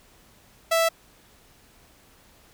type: tone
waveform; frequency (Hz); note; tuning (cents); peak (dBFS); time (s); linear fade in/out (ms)
sawtooth; 659.3; E5; 0; -15; 0.71-0.89; 10
effects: pink hiss -56 dBFS RMS until 2.53 s